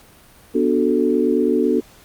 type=chord; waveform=sine; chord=B minor seventh; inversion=none; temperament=equal with one note detuned; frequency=245.7 / 293.7 / 370 / 440 Hz; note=B3 / D4 / F#4 / A4; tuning=-9 / 0 / 0 / 0 cents; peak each=-20 dBFS; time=0.54-1.81 s; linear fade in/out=20 ms; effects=pink hiss -48 dBFS RMS until 2.04 s + Opus 48 kbps